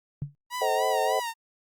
sine tone with exponential decay, 143.1 Hz, D3, 45 cents flat, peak -24 dBFS, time 0.22-0.35 s, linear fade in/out 0 ms, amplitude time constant 28 ms
sawtooth tone with vibrato, 955 Hz, A#5, 42 cents sharp, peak -26 dBFS, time 0.5-1.34 s, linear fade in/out 50 ms, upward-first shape sine, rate 3.4 Hz, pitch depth 78 cents each way
sine chord, A diminished seventh, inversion none, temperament just, 440 / 528 / 633.6 / 760.3 Hz, A4 / C5 / Eb5 / Gb5, 0 / +16 / +31 / +47 cents, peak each -30 / -29 / -29 / -27 dBFS, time 0.61-1.2 s, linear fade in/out 10 ms
effects Opus 48 kbps

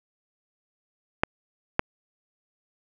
clicks, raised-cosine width 0.5 ms, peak -4 dBFS, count 2, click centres 1.235 / 1.794 s, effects none

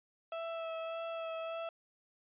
35% pulse tone with vibrato, 657 Hz, E5, 6 cents flat, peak -36 dBFS, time 0.32-1.69 s, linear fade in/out 2 ms, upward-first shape sine, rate 1.7 Hz, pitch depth 16 cents each way, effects resampled to 8000 Hz

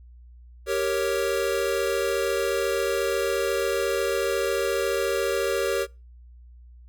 square chord, G diminished, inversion none, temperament equal, 392 / 466.2 / 554.4 Hz, G4 / Bb4 / Db5, 0 / 0 / 0 cents, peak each -28 dBFS, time 0.66-5.87 s, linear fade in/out 50 ms, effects noise-tail reverb RT60 0.3 s tail -25 dB re dry + added 60 Hz sine -45 dBFS peak until 6.88 s

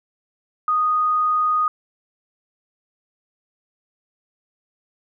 sine tone, 1240 Hz, D#6, 6 cents flat, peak -16 dBFS, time 0.68-1.68 s, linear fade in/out 2 ms, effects none

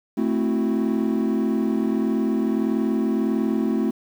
triangle chord, F# half-diminished seventh, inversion first, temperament equal, 220 / 261.6 / 329.6 / 370 Hz, A3 / C4 / E4 / F#4, 0 / 0 / 0 / 0 cents, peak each -20 / -22 / -24 / -26 dBFS, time 0.17-3.91 s, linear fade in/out 10 ms, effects tanh soft clip ceiling -11 dBFS + 8-bit

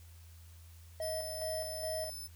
triangle tone with tremolo, 639 Hz, D#5, 46 cents sharp, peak -33 dBFS, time 1-2.1 s, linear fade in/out 2 ms, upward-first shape square, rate 2.4 Hz, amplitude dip 45%
15% pulse tone, 5274 Hz, E8, in tune, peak -37 dBFS, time 1.01-2.28 s, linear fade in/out 20 ms
effects added 83 Hz sine -52 dBFS peak until 2.35 s + white hiss -63 dBFS RMS until 2.35 s

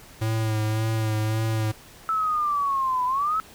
square tone with vibrato, 109.7 Hz, A2, 5 cents flat, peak -23 dBFS, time 0.21-1.72 s, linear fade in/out 10 ms, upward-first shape sine, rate 1.8 Hz, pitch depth 29 cents each way
sine linear two-way sweep, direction down then up, 1318.5 to 987.8 to 1318.5 Hz, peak -21 dBFS, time 2.09-3.4 s, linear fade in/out 0 ms, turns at 3.05 s
effects pink hiss -48 dBFS RMS until 3.54 s

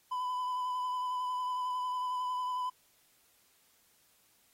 triangle tone with vibrato, 1002 Hz, B5, 25 cents sharp, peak -30 dBFS, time 0.11-2.7 s, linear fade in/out 10 ms, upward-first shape sine, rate 11 Hz, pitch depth 18 cents each way, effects white hiss -68 dBFS RMS until 4.53 s + AAC 48 kbps

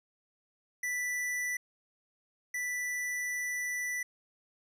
square tone pair in turn, 1975.5 / 1975.5 Hz, B6 / B6, 0 / 0 cents, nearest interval unison, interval 0 cents, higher neither, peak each -32 / -33 dBFS, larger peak first, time 0.83-1.57 / 2.54-4.03 s, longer second, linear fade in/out 5 ms, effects resampled to 32000 Hz

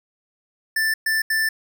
square tone bursts at uneven times, 1768 Hz, A6, 8 cents sharp, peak -19 dBFS, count 3, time 0.76-0.94 / 1.06-1.22 / 1.3-1.49 s, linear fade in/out 5 ms, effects 10-bit

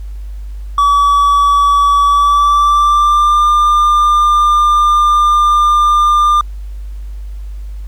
triangle tone with pitch glide, 1143 to 1199.1 Hz, D6 to D6, -47 to +36 cents, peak -5 dBFS, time 0.78-6.41 s, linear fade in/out 2 ms, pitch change +83 cents, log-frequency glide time 2.05-3.44 s, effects added 50 Hz sine -22 dBFS peak until 7.87 s + pink hiss -50 dBFS RMS until 7.87 s

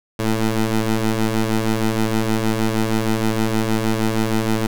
20% pulse ring-modulated tone, 111.2 Hz, A2, 19 cents sharp, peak -9 dBFS, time 0.19-4.67 s, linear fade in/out 5 ms, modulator 108 Hz, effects none

